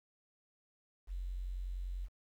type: tone with quantisation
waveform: sine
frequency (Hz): 45.31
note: F#1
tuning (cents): -36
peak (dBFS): -37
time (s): 1.07-2.09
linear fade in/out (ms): 50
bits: 11
effects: none